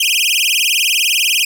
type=tone with vibrato; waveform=sawtooth; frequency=2783 Hz; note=F7; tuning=7 cents flat; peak=-9 dBFS; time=0-1.45 s; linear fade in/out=5 ms; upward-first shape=sine; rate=20 Hz; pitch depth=260 cents each way; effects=none